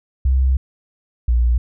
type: tone pair in turn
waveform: sine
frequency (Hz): 65.41 / 59.56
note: C2 / A#1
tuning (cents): 0 / +38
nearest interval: major second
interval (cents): 162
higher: first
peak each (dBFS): -12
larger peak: neither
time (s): 0.25-0.57 / 1.28-1.58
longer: first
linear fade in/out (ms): 5
effects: none